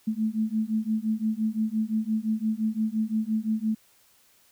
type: beating tone pair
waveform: sine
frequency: 215.8 / 221.6 Hz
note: A3 / A3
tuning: -33 / +13 cents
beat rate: 5.8 Hz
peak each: -27 dBFS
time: 0.07-3.75 s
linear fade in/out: 10 ms
effects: white hiss -61 dBFS RMS until 4.51 s